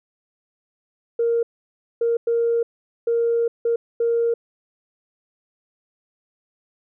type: tone bursts at uneven times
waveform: sine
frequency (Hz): 466.2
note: A#4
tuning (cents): 0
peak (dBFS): -16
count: 6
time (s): 1.19-1.43 / 2.01-2.17 / 2.27-2.63 / 3.07-3.48 / 3.65-3.76 / 4-4.34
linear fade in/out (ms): 5
effects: tanh soft clip ceiling -12 dBFS